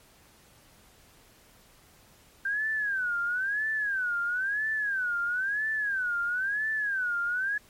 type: tone with vibrato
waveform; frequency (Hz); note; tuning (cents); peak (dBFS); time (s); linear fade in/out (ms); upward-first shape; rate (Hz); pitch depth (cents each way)
sine; 1568; G6; 0; -26; 2.45-7.58; 5; sine; 1; 200
effects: pink hiss -58 dBFS RMS until 7.69 s + MP3 64 kbps